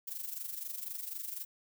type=noise with amplitude modulation; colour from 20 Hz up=violet; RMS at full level=-38 dBFS; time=0.07-1.45 s; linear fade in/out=10 ms; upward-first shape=sine; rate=24 Hz; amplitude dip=70%; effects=none